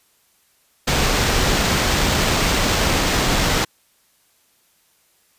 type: noise with sample-and-hold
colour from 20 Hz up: pink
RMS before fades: -18 dBFS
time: 0.87-3.65 s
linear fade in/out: 10 ms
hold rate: 11025 Hz
effects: white hiss -60 dBFS RMS until 5.38 s + resampled to 32000 Hz